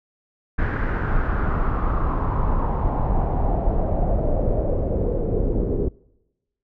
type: noise with low-pass filter sweep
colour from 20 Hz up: brown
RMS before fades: -21 dBFS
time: 0.58-5.89 s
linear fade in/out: 10 ms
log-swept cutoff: 1700 to 410 Hz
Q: 3.9
effects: noise-tail reverb RT60 1.0 s tail -25 dB re dry